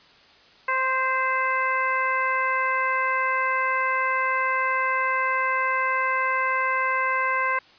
harmonic tone with a mistuned harmonic, 523.3 Hz, C5, in tune, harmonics 1 / 2 / 3 / 4 / 5, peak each -32 / -24 / -27 / -27 / -34 dBFS, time 0.68-7.59 s, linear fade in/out 5 ms, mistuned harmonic 4, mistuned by -25 cents, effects white hiss -53 dBFS RMS until 7.78 s + resampled to 11025 Hz

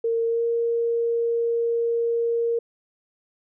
sine tone with pitch glide, 459.2 to 465.9 Hz, A#4 to A#4, -26 to -1 cents, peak -20 dBFS, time 0.04-2.59 s, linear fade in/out 5 ms, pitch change +25 cents, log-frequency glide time 0.26-0.43 s, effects none

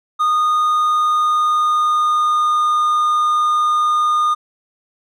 triangle tone with pitch glide, 1231 to 1221.1 Hz, D#6 to D#6, -19 to -33 cents, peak -11 dBFS, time 0.19-4.35 s, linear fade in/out 20 ms, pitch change -14 cents, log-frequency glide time 0.53-2.72 s, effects none

